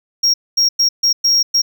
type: tone bursts at uneven times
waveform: triangle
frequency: 5588 Hz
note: F8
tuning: in tune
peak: -9 dBFS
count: 6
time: 0.23-0.34 / 0.57-0.69 / 0.79-0.89 / 1.03-1.13 / 1.24-1.43 / 1.54-1.62 s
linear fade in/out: 10 ms
effects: none